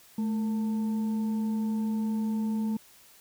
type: tone with frequency modulation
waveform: sine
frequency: 216.9 Hz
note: A3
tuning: 25 cents flat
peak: -26 dBFS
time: 0.18-2.77 s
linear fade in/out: 5 ms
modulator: 677 Hz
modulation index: 0.21
effects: white hiss -56 dBFS RMS until 3.2 s